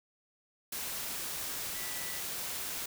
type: tone in noise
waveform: sine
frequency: 1968 Hz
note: B6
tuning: 7 cents flat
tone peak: -47 dBFS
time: 1.75-2.2 s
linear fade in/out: 5 ms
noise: white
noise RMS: -38 dBFS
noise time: 0.72-2.86 s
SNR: -12 dB
effects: none